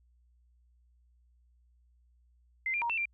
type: tone with pitch steps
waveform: sine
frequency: 2074 / 2389 / 941 / 2679 / 2370 Hz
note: C7 / D7 / A#5 / E7 / D7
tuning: -16 / +29 / +16 / +27 / +15 cents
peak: -29 dBFS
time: 2.66-3.055 s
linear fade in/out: 2 ms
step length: 79 ms
effects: added 60 Hz sine -63 dBFS peak until 3.13 s

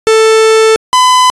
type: tone pair in turn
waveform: 45% pulse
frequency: 441.9 / 1008.2 Hz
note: A4 / B5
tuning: +7 / +35 cents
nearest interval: octave + major second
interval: 1428 cents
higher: second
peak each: -4 dBFS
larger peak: neither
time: 0.07-0.76 / 0.93-1.3 s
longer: first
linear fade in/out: 0 ms
effects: resampled to 22050 Hz

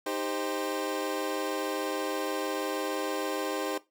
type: chord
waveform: 25% pulse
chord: C minor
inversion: first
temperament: equal with one note detuned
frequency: 311.1 / 397.5 / 523.3 Hz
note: Eb4 / G4 / C5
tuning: 0 / +24 / 0 cents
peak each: -31 dBFS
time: 0.06-3.78 s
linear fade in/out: 5 ms
effects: noise-tail reverb RT60 0.2 s tail -17 dB re dry

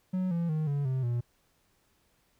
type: tone with pitch steps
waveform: triangle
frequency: 185 / 169.65 / 155.57 / 142.65 / 130.81 / 119.96 Hz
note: F#3 / F3 / D#3 / C#3 / C3 / B2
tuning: 0 / -50 / 0 / +50 / 0 / -50 cents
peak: -25 dBFS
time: 0.13-1.21 s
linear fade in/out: 10 ms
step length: 180 ms
effects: pink hiss -70 dBFS RMS until 2.39 s

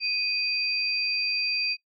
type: tone pair together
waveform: sine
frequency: 2489 / 4699 Hz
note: D#7 / D8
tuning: 0 / 0 cents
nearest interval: major seventh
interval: 1100 cents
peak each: -27 dBFS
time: 0-1.77 s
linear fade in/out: 50 ms
effects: noise-tail reverb RT60 0.1 s tail -20 dB re dry

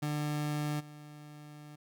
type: tone with level steps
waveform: 30% pulse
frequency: 149 Hz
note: D3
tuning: 25 cents sharp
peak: -29 / -45 dBFS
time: 0.02-1.76 s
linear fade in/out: 10 ms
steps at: 0.79 s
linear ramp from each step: 20 ms
effects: none

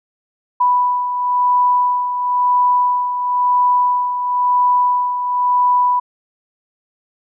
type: beating tone pair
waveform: sine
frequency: 987.8 / 988.78 Hz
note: B5 / B5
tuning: 0 / +2 cents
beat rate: 0.98 Hz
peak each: -13 / -21 dBFS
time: 0.6-6 s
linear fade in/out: 10 ms
effects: none

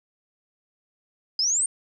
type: exponential sweep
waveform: sine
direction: up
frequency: 4901 to 8930 Hz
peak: -20 dBFS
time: 1.39-1.66 s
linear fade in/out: 2 ms
effects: none

